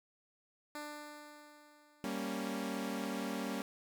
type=tone with exponential decay; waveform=10% pulse; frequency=296.9 Hz; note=D4; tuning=19 cents sharp; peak=-33 dBFS; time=0.75-2.82 s; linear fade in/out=2 ms; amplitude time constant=450 ms
type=chord; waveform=sawtooth; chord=G diminished; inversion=none; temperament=equal; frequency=196 / 233.1 / 277.2 Hz; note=G3 / Bb3 / Db4; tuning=0 / 0 / 0 cents; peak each=-37 dBFS; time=2.04-3.62 s; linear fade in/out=0 ms
effects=none